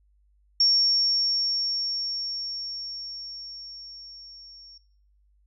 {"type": "tone with level ramp", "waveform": "sine", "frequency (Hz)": 5500, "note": "F8", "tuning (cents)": -27, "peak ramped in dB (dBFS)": [-16, -45], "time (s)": [0.6, 4.78], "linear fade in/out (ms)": 5, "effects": ["noise-tail reverb RT60 0.7 s tail -26 dB re dry", "added 50 Hz sine -60 dBFS peak until 5.46 s"]}